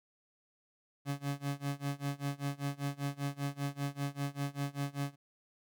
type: tone with tremolo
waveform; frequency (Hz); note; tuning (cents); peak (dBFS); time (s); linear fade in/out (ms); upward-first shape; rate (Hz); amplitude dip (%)
30% pulse; 141.2; C#3; +32; -29; 1.05-5.16; 50; sine; 5.1; 95
effects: none